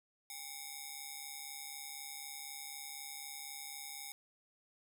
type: ring-modulated tone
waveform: 5% pulse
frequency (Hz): 1476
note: F#6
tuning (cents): -5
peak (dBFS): -30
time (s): 0.3-4.12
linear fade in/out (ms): 0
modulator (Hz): 666
effects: none